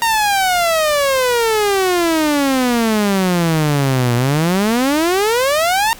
sawtooth exponential two-way sweep, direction down then up, 932.3 to 117.9 to 932.3 Hz, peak -9 dBFS, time 0.02-5.93 s, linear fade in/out 0 ms, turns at 4.15 s, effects pink hiss -37 dBFS RMS until 5.99 s

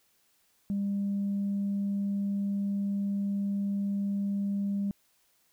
sine tone, 200 Hz, G3, 35 cents sharp, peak -26 dBFS, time 0.7-4.91 s, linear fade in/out 0 ms, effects tanh soft clip ceiling -24 dBFS + white hiss -69 dBFS RMS until 5.52 s

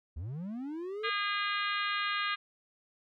triangle linear sweep, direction up, 66.9 to 466.2 Hz, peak -34 dBFS, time 0.16-1.1 s, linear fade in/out 10 ms
harmonic tone, 407.7 Hz, G#4, 32 cents flat, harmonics 3 / 4 / 5 / 6 / 7 / 8 / 9 / 10, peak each -34 / -36 / -38 / -40 / -41 / -42 / -43 / -44 dBFS, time 1.03-2.36 s, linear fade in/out 20 ms
effects none

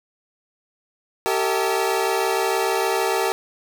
25% pulse tone cluster, 387.2 / 453.8 / 642 / 857 Hz, G4 / A#4 / E5 / A5, -21 / -47 / -46 / -46 cents, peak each -19 / -20 / -25 / -25 dBFS, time 1.26-3.32 s, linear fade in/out 0 ms, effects none

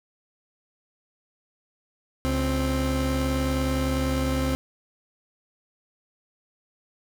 30% pulse tone pair together, 70.5 / 262.3 Hz, C#2 / C4, +30 / +4 cents, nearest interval octave + major seventh, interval 2274 cents, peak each -23 dBFS, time 2.25-4.55 s, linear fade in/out 0 ms, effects none

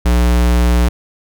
square tone, 60 Hz, B1, 49 cents flat, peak -10 dBFS, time 0.05-0.89 s, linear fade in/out 10 ms, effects none

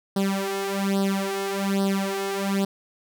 sawtooth tone with flanger, 196 Hz, G3, in tune, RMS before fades -25 dBFS, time 0.16-2.65 s, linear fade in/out 5 ms, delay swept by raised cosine 0.21 to 2.81 ms, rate 1.2 Hz, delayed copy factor +0.85, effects none

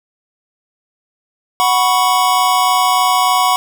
square chord, F# suspended fourth, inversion none, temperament just, 740 / 986.7 / 1110 Hz, F#5 / B5 / C#6, 0 / -2 / +2 cents, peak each -16 dBFS, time 1.6-3.56 s, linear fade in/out 0 ms, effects none

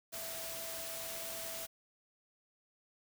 sine tone in noise, 659.3 Hz, E5, in tune, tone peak -48 dBFS, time 0.12-1.67 s, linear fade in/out 20 ms, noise white, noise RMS -43 dBFS, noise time 0.12-1.67 s, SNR -8 dB, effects none

